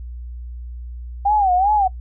sine tone with vibrato, 782 Hz, G5, 4 cents flat, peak -13 dBFS, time 1.25-1.88 s, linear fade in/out 10 ms, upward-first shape sine, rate 2.6 Hz, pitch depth 150 cents each way, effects noise-tail reverb RT60 0.1 s tail -22 dB re dry + added 60 Hz sine -29 dBFS peak until 2 s

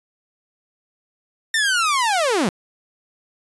sawtooth linear sweep, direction down, 1833 to 160.2 Hz, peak -13 dBFS, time 1.54-2.49 s, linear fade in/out 2 ms, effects resampled to 24000 Hz

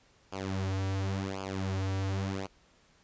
sawtooth tone with flanger, 96.2 Hz, G2, 32 cents flat, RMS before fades -33 dBFS, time 0.32-2.47 s, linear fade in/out 10 ms, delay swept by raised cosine 0.51 to 5.71 ms, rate 0.92 Hz, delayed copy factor -0.95, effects pink hiss -64 dBFS RMS until 3.03 s + resampled to 16000 Hz

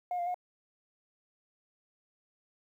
sine tone with pitch steps, 716 / 697 / 720 Hz, F5 / F5 / F#5, +43 / -4 / -47 cents, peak -29 dBFS, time 0.11-0.344 s, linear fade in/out 2 ms, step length 78 ms, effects tanh soft clip ceiling -28 dBFS + 11-bit

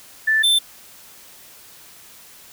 sine / square tone pair in turn, 1760 / 3548 Hz, A6 / A7, 0 / +14 cents, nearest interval octave, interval 1214 cents, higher second, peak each -14 dBFS, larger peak neither, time 0.27-0.43 / 0.43-0.59 s, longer neither, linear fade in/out 10 ms, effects white hiss -45 dBFS RMS until 2.52 s

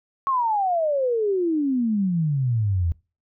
sine exponential sweep, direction down, 1108.7 to 80.4 Hz, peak -19 dBFS, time 0.27-2.92 s, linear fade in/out 0 ms, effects noise-tail reverb RT60 0.3 s tail -23 dB re dry

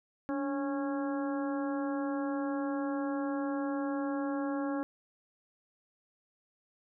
harmonic tone with a mistuned harmonic, 274.9 Hz, C#4, 14 cents flat, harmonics 1 / 2 / 3 / 4 / 5 / 6, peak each -32 / -38 / -42 / -44 / -46 / -48 dBFS, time 0.29-4.83 s, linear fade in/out 0 ms, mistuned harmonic 1, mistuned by +66 cents, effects none

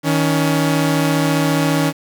sawtooth tone pair together, 157.85 / 281 Hz, D#3 / C#4, +25 / +24 cents, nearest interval minor seventh, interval 999 cents, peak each -13 dBFS, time 0.03-1.93 s, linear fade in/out 50 ms, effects 7-bit

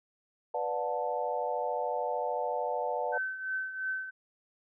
sine chord, B minor seventh, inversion none, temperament equal with one note detuned, 493.9 / 587.3 / 722.3 / 880 Hz, B4 / D5 / F#5 / A5, 0 / 0 / -42 / 0 cents, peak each -35 dBFS, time 0.54-3.18 s, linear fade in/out 5 ms
sine tone with tremolo, 1532 Hz, G6, 40 cents flat, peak -29 dBFS, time 3.12-4.11 s, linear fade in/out 20 ms, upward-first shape triangle, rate 2.9 Hz, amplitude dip 70%
effects none

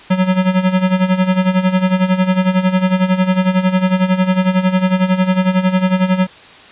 square tone with tremolo, 185.5 Hz, F#3, 5 cents sharp, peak -9 dBFS, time 0.1-6.27 s, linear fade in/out 10 ms, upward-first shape sine, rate 11 Hz, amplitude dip 75%, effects white hiss -39 dBFS RMS until 6.71 s + resampled to 8000 Hz

